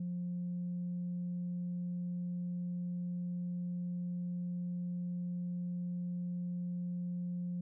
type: tone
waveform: sine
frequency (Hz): 176.8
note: F3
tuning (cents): +22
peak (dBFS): -34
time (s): 0-7.61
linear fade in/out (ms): 5
effects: tanh soft clip ceiling -32 dBFS